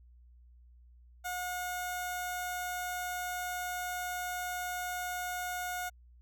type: tone with notch filter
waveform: 15% pulse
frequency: 722 Hz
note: F#5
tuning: 43 cents flat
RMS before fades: -37 dBFS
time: 1.24-5.9 s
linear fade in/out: 20 ms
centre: 2600 Hz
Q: 1.4
effects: added 60 Hz sine -55 dBFS peak until 6.21 s